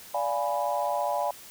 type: chord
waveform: sine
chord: D diminished seventh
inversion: none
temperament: equal with one note detuned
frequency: 583.6 / 698.5 / 830.6 / 987.8 Hz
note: D5 / F5 / Ab5 / Cb6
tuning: -11 / 0 / 0 / 0 cents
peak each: -30 / -31 / -30 / -32 dBFS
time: 0.14-1.31 s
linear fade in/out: 5 ms
effects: white hiss -47 dBFS RMS until 1.5 s